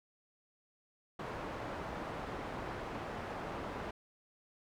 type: low-pass noise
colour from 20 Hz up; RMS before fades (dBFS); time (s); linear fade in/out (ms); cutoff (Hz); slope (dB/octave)
white; -42; 1.19-3.91; 5; 1000; 12
effects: none